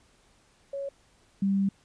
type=tone pair in turn; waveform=sine; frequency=555 / 196.22 Hz; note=C#5 / G3; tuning=+2 / +2 cents; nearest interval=octave + tritone; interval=1800 cents; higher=first; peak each=-31 / -22 dBFS; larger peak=second; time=0.73-0.89 / 1.42-1.69 s; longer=second; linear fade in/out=5 ms; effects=pink hiss -63 dBFS RMS until 1.84 s + resampled to 22050 Hz